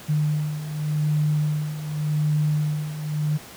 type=beating tone pair; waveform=sine; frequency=150.3 / 151.17 Hz; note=D3 / D#3; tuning=+40 / -50 cents; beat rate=0.87 Hz; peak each=-26 / -21 dBFS; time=0.08-3.38 s; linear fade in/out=20 ms; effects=pink hiss -42 dBFS RMS until 3.56 s + high-pass 100 Hz 12 dB/octave